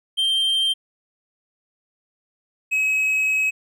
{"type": "tone pair in turn", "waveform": "triangle", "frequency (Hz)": [3154, 2555], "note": ["G7", "D#7"], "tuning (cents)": [10, 45], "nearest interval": "major third", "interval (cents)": 365, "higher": "first", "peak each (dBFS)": -16, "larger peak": "neither", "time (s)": [[0.17, 0.74], [2.71, 3.51]], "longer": "second", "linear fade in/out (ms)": 20, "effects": []}